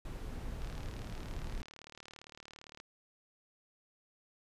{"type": "noise", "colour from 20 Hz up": "brown", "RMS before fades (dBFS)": -41, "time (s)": [0.05, 1.62], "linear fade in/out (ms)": 2}
{"type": "click train", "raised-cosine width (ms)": 0.2, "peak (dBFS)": -33, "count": 83, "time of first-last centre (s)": [0.62, 2.801], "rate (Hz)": 37.6}
{"effects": ["resampled to 32000 Hz"]}